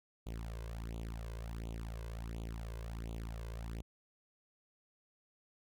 sawtooth tone with flanger, 56.3 Hz, A1, 40 cents sharp, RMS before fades -43 dBFS, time 0.26-3.82 s, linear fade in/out 10 ms, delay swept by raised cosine 0.28 to 1.98 ms, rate 1.4 Hz, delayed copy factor +0.9, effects none

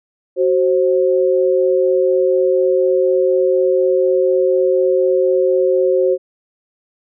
sine tone pair together, 374.1 / 530 Hz, F#4 / C5, +19 / +22 cents, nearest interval tritone, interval 603 cents, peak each -14 dBFS, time 0.36-6.18 s, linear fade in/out 50 ms, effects none

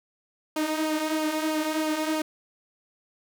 sawtooth tone with flanger, 311.1 Hz, D#4, in tune, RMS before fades -27 dBFS, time 0.56-2.22 s, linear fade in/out 5 ms, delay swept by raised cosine 0.51 to 3.91 ms, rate 3.1 Hz, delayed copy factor -0.55, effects 10-bit

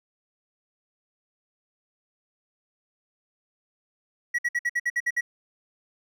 triangle tone bursts, 1926 Hz, B6, 44 cents flat, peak -20 dBFS, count 9, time 4.34-5.21 s, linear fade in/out 10 ms, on 46 ms, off 57 ms, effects none

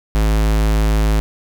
square tone, 53.3 Hz, G#1, 46 cents sharp, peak -13 dBFS, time 0.15-1.2 s, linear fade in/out 0 ms, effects none

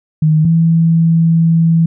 sine tone pair in turn, 155.56 / 164.81 Hz, D#3 / E3, 0 / 0 cents, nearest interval minor second, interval 100 cents, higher second, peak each -7 dBFS, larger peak neither, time 0.22-0.45 / 0.45-1.86 s, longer second, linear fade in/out 5 ms, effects none

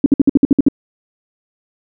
sine tone bursts, 277.9 Hz, C#4, 4 cents sharp, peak -4 dBFS, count 9, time 0.04-0.685 s, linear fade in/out 2 ms, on 21 ms, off 57 ms, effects none

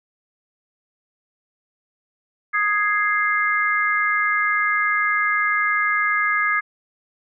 sine chord, Ab major, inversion second, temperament equal, 1244.5 / 1661.2 / 2093 Hz, Eb6 / Ab6 / C7, 0 / 0 / 0 cents, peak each -22 / -21 / -22 dBFS, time 2.53-6.61 s, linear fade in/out 20 ms, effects none

